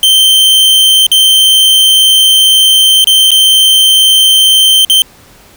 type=tone with dropouts; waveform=45% pulse; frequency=3119 Hz; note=G7; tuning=9 cents flat; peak=-3 dBFS; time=0.03-5.02 s; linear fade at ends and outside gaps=1 ms; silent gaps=1.066-1.116 / 3.043-3.071 / 3.307-3.316 / 4.849-4.898 s; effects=pink hiss -40 dBFS RMS until 5.56 s